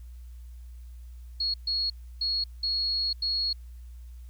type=tone bursts at uneven times; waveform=sine; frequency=4324 Hz; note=C#8; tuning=44 cents flat; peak=-25 dBFS; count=5; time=1.4-1.54 / 1.67-1.9 / 2.21-2.44 / 2.63-3.13 / 3.22-3.53 s; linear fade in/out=5 ms; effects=added 60 Hz sine -41 dBFS peak until 4.29 s + white hiss -66 dBFS RMS until 4.29 s